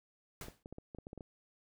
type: noise with exponential decay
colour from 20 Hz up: pink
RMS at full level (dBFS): -43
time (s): 0.41-0.63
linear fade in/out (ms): 2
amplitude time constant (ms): 46
type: clicks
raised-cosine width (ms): 2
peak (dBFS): -33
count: 10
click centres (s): 0.484 / 0.659 / 0.726 / 0.784 / 0.948 / 0.986 / 1.069 / 1.131 / 1.177 / 1.208
effects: none